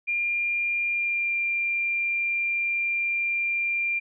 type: tone with pitch glide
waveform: sine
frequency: 2400 to 2383 Hz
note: D7 to D7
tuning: +37 to +25 cents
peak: -23 dBFS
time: 0.07-4 s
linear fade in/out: 20 ms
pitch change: -12 cents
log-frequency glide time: 0.93-1.34 s
effects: none